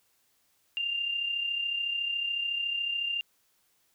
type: tone with amplitude modulation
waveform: sine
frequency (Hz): 2794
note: F7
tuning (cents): 0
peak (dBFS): -26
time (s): 0.77-3.21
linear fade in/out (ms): 0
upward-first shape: sine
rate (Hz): 33.9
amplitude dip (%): 50
effects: white hiss -70 dBFS RMS until 3.94 s